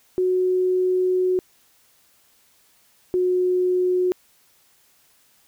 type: tone pair in turn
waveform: sine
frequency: 367.8 / 364 Hz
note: F#4 / F#4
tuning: -10 / -28 cents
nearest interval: unison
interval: 18 cents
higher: first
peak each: -17 dBFS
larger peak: neither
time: 0.18-1.39 / 3.14-4.12 s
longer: first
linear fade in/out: 0 ms
effects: white hiss -59 dBFS RMS until 5.47 s